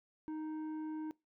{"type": "tone with tanh clipping", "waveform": "sine", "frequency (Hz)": 311.1, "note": "D#4", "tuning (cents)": 0, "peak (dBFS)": -40, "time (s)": [0.28, 1.11], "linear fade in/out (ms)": 0, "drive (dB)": 8, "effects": ["noise-tail reverb RT60 0.2 s tail -22 dB re dry"]}